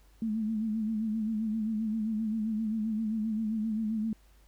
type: tone with vibrato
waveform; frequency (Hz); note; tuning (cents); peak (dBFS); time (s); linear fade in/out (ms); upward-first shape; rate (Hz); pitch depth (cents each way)
sine; 218.5; A3; -12; -28; 0.22-4.13; 2; sine; 7.6; 60
effects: added 50 Hz sine -57 dBFS peak until 4.47 s + pink hiss -66 dBFS RMS until 4.47 s